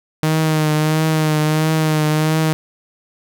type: tone with vibrato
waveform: sawtooth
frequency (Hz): 155.56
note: D#3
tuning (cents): 0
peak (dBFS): -10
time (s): 0.23-2.53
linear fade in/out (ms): 0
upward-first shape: triangle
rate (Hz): 1.5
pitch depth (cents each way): 37
effects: none